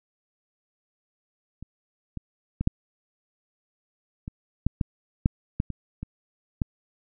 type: clicks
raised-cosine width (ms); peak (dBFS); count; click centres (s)
5; -26 / -20 / -14 / -7 / -21 / -9 / -11 / -6 / -11 / -20 / -20 / -11; 12; 1.626 / 2.173 / 2.61 / 2.674 / 4.279 / 4.666 / 4.812 / 5.259 / 5.601 / 5.703 / 6.03 / 6.618
effects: none